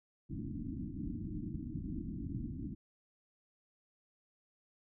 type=low-pass noise; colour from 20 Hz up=white; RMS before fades=-41 dBFS; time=0.29-2.75 s; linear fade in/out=20 ms; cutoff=320 Hz; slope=96 dB/octave; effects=none